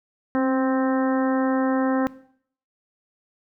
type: harmonic tone with a mistuned harmonic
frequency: 261.6 Hz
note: C4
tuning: in tune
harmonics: 1 / 2 / 3 / 4 / 5 / 6 / 7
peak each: -20 / -26 / -30 / -32 / -34 / -36 / -37 dBFS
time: 0.35-2.07 s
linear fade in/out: 0 ms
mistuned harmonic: 1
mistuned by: +23 cents
effects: noise-tail reverb RT60 0.6 s tail -18 dB re dry

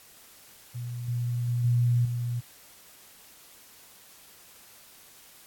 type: tone with level steps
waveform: sine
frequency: 120.8 Hz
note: B2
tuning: 38 cents flat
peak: -32 / -26 / -24 / -20 / -27 dBFS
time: 0.74-2.41 s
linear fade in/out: 20 ms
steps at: 1.08 / 1.48 / 1.64 / 2.05 s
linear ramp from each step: 5 ms
effects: white hiss -53 dBFS RMS until 5.46 s + AAC 64 kbps

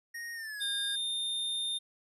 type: tone with pitch glide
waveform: square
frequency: 1864.7 to 1623.3 Hz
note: A#6 to G#6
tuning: 0 to -40 cents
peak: -39 dBFS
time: 0.14-0.96 s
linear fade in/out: 10 ms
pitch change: -240 cents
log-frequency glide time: 0.34-0.65 s
type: tone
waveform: square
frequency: 3631 Hz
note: A#7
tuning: 46 cents flat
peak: -32 dBFS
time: 0.6-1.79 s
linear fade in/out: 20 ms
effects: resampled to 32000 Hz

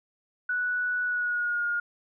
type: tone with pitch glide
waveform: sine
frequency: 1476 to 1424.1 Hz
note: F#6 to F6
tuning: -5 to +33 cents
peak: -25 dBFS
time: 0.49-1.8 s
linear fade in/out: 5 ms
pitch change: -62 cents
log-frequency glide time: 1.04-1.65 s
effects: none

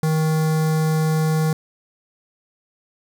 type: tone with notch filter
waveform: square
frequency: 157.3 Hz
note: D#3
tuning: 19 cents sharp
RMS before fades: -19 dBFS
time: 0.03-1.53 s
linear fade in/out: 2 ms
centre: 2800 Hz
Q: 1.1
effects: 8-bit

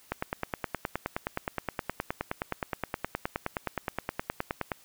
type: click train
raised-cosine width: 0.5 ms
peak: -14 dBFS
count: 45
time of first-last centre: 0.12-4.718 s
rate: 9.57 Hz
effects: white hiss -58 dBFS RMS until 4.84 s

